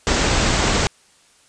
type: low-pass noise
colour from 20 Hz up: pink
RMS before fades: -18 dBFS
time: 0.07-0.87 s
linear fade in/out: 0 ms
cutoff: 8100 Hz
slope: 96 dB/octave
effects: white hiss -54 dBFS RMS until 1.48 s + resampled to 22050 Hz

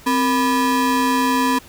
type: ring-modulated tone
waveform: square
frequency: 363 Hz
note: F#4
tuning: 33 cents flat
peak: -13 dBFS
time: 0.06-1.59 s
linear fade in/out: 10 ms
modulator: 625 Hz
effects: pink hiss -44 dBFS RMS until 1.68 s

